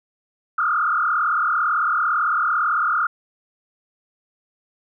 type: tone with frequency modulation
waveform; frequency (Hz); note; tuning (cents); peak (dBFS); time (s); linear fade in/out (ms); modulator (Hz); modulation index
sine; 1319; E6; +1; -17; 0.58-3.07; 5; 37.9; 3.2
effects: none

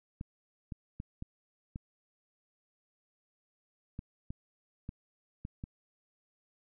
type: clicks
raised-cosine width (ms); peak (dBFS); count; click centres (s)
5; -27; 10; 0.211 / 0.722 / 1.001 / 1.224 / 1.759 / 3.991 / 4.305 / 4.891 / 5.451 / 5.639
effects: none

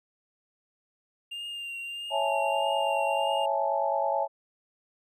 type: tone with vibrato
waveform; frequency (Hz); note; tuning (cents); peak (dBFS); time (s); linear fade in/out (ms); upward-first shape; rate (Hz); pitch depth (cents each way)
triangle; 2794; F7; 0; -33; 1.31-3.46; 10; triangle; 1.6; 28
type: chord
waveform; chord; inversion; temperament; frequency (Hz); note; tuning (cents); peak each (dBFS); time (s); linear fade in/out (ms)
sine; A major seventh; first; equal; 554.4 / 659.3 / 830.6 / 880; C#5 / E5 / G#5 / A5; 0 / 0 / 0 / 0; -30; 2.1-4.28; 50
effects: none

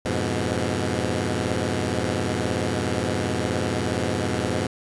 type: chord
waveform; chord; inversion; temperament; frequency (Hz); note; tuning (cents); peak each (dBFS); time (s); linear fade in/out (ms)
10% pulse; F diminished; none; equal with one note detuned; 87.31 / 104.37 / 123.47; F2 / Ab2 / Cb3; 0 / +9 / 0; -19; 0.05-4.67; 5
effects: resampled to 24000 Hz

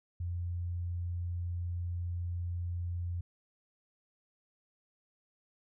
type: tone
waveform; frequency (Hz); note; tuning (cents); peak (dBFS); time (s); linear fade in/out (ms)
sine; 87.31; F2; 0; -33; 0.2-3.21; 5
effects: none

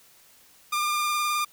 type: tone with vibrato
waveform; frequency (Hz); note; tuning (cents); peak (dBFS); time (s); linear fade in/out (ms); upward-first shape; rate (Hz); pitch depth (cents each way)
sawtooth; 1201; D6; +38; -20; 0.72-1.45; 10; sine; 19; 19
effects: white hiss -56 dBFS RMS until 1.52 s

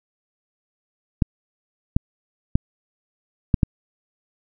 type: clicks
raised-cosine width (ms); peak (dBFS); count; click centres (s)
5; -3; 5; 1.222 / 1.965 / 2.555 / 3.542 / 3.632
effects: none

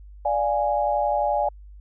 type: chord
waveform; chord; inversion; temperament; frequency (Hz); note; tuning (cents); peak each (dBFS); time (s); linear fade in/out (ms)
sine; D diminished; none; equal; 587.3 / 698.5 / 830.6; D5 / F5 / Ab5; 0 / 0 / 0; -24 / -26 / -23; 0.25-1.49; 5
effects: added 50 Hz sine -41 dBFS peak until 1.8 s

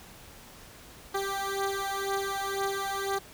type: beating tone pair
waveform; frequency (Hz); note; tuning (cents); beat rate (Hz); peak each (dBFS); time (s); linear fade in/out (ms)
15% pulse; 392 / 394; G4 / G4; 0 / +9; 2; -26; 1.14-3.19; 10
effects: pink hiss -50 dBFS RMS until 3.33 s

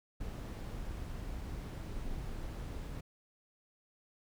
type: noise with amplitude modulation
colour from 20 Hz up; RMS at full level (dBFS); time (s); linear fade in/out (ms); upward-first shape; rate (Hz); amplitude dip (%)
brown; -40; 0.2-3.01; 10; sine; 250; 25
effects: none

